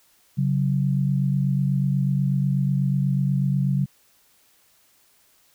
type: tone pair together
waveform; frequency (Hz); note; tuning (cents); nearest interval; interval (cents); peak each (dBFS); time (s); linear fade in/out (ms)
sine; 138.59 / 186.76; C#3 / F#3; 0 / +16; perfect fourth; 516; -20 / -24; 0.37-3.86; 20
effects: white hiss -60 dBFS RMS until 5.54 s